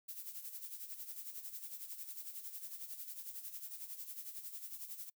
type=noise with tremolo; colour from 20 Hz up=violet; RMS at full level=-45 dBFS; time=0.08-5.1 s; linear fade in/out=10 ms; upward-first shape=sine; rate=11 Hz; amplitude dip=65%; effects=noise-tail reverb RT60 0.1 s tail -24 dB re dry